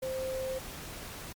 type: tone in noise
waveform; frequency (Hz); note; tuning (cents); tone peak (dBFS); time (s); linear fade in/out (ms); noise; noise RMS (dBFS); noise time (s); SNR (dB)
sine; 523.3; C5; 0; -32; 0.02-0.59; 10; pink; -43; 0.02-1.33; +8
effects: MP3 96 kbps